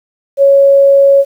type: tone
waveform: sine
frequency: 554.4 Hz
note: C#5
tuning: in tune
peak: -3 dBFS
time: 0.37-1.25 s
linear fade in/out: 50 ms
effects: 7-bit